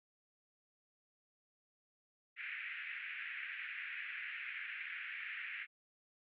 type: band-pass noise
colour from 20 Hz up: white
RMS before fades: -45 dBFS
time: 2.36-5.67 s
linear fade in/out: 50 ms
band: 1600 to 2500 Hz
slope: 48 dB/octave
effects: none